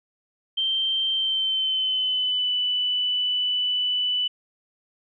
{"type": "tone with pitch glide", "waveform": "sine", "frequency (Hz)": [3136, 2982], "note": ["G7", "F#7"], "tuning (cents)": [0, 13], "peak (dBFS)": -21, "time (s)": [0.57, 4.28], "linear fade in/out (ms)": 10, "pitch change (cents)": -87, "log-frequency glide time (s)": [1.12, 2.52], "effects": []}